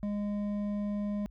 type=tone with hard clipping; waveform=sine; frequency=205.6 Hz; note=G#3; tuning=17 cents flat; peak=-32 dBFS; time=0.03-1.26 s; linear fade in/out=0 ms; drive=7 dB; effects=added 50 Hz sine -50 dBFS peak until 1.3 s